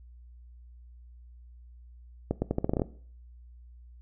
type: accelerating click train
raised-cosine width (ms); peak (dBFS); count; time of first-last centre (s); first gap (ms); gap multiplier
2; -13; 10; 2.31-2.819; 110; 0.82
effects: noise-tail reverb RT60 0.5 s tail -19 dB re dry + added 60 Hz sine -48 dBFS peak until 4.01 s